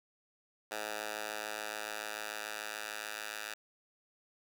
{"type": "tone with high-pass filter sweep", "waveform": "10% pulse", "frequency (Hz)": 106.9, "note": "A2", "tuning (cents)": -49, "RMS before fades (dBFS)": -41, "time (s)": [0.71, 3.54], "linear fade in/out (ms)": 5, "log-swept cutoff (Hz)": [750, 1400], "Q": 0.91, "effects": []}